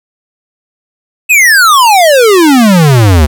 square exponential sweep, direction down, 2637 to 70.9 Hz, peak -3 dBFS, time 1.29-3.27 s, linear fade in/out 20 ms, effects none

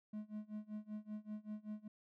triangle tone with tremolo, 212.3 Hz, G#3, 38 cents sharp, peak -39 dBFS, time 0.13-1.88 s, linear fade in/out 5 ms, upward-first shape sine, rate 5.2 Hz, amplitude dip 95%, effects none

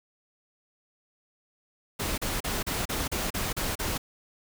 pink noise bursts, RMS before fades -30 dBFS, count 9, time 1.99-3.98 s, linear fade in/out 10 ms, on 190 ms, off 35 ms, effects none

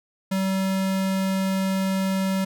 square tone, 191.4 Hz, G3, 41 cents flat, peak -22 dBFS, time 0.31-2.45 s, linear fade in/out 10 ms, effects none

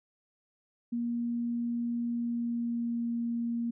sine tone with pitch glide, 236.7 to 234.5 Hz, A#3 to A#3, +27 to +11 cents, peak -29 dBFS, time 0.92-3.71 s, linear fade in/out 10 ms, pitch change -16 cents, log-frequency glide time 2.07-3.12 s, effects none

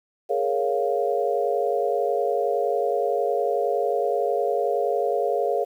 sine chord, Bb minor seventh, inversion third, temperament equal, 415.3 / 466.2 / 554.4 / 698.5 Hz, Ab4 / Bb4 / Db5 / F5, 0 / 0 / 0 / 0 cents, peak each -26 dBFS, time 0.29-5.65 s, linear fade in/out 20 ms, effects 9-bit

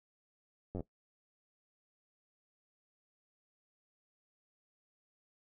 slowing click train, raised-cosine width 2 ms, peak -27 dBFS, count 6, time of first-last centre 0.75-0.806 s, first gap 10 ms, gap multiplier 1.06, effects noise-tail reverb RT60 0.1 s tail -17 dB re dry

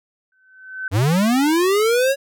sine tone with exponential growth, 1525 Hz, G6, 48 cents flat, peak -21 dBFS, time 0.32-0.88 s, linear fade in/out 2 ms, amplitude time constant 120 ms
square linear sweep, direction up, 87.31 to 560 Hz, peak -15 dBFS, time 0.91-2.16 s, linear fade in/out 50 ms
effects none

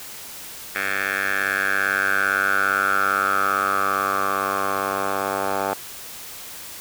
10% pulse tone with band-pass filter sweep, 97.6 Hz, G2, 7 cents flat, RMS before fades -22 dBFS, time 0.75-5.74 s, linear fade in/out 5 ms, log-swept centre 1900 to 920 Hz, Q 6.5, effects white hiss -37 dBFS RMS until 6.8 s

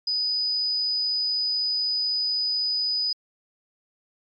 sine tone, 4978 Hz, D#8, in tune, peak -22 dBFS, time 0.07-3.13 s, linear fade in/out 5 ms, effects MP3 64 kbps

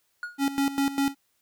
triangle tone with exponential decay, 1441 Hz, F#6, 46 cents flat, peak -26 dBFS, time 0.23-0.44 s, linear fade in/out 1 ms, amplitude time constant 44 ms
square tone with tremolo, 277.2 Hz, C#4, in tune, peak -22 dBFS, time 0.38-1.15 s, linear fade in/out 50 ms, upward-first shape square, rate 5 Hz, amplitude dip 75%
effects white hiss -71 dBFS RMS until 1.41 s

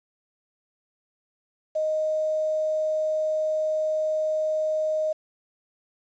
sine tone with quantisation, 622.3 Hz, D#5, in tune, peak -22 dBFS, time 1.75-5.13 s, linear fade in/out 10 ms, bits 8, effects resampled to 16000 Hz

